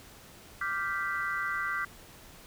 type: chord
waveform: sine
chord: G dominant seventh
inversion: second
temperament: equal with one note detuned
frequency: 1174.7 / 1396.9 / 1559 / 1975.5 Hz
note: D6 / F6 / G6 / B6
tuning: 0 / 0 / -10 / 0 cents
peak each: -35 / -36 / -34 / -36 dBFS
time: 0.61-1.85 s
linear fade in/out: 5 ms
effects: pink hiss -52 dBFS RMS until 2.46 s